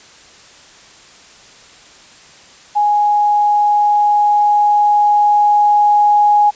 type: tone with level ramp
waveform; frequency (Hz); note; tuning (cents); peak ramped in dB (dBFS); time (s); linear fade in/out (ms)
sine; 830.6; G#5; 0; -10 to -7; 2.75-6.51; 20
effects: white hiss -42 dBFS RMS until 6.55 s + resampled to 16000 Hz